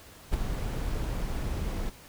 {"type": "noise with ADSR envelope", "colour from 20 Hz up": "brown", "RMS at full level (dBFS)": -24, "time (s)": [0.31, 1.9], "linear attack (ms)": 30, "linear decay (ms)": 8, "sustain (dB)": -7, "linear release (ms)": 12, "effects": ["pink hiss -51 dBFS RMS until 2.08 s"]}